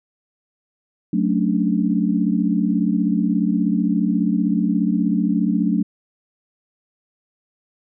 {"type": "chord", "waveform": "sine", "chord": "D major seventh", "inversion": "first", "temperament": "equal", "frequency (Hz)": [185, 220, 277.2, 293.7], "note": ["F#3", "A3", "C#4", "D4"], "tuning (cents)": [0, 0, 0, 0], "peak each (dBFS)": [-20, -20, -25, -23], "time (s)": [1.13, 5.83], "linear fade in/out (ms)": 5, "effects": []}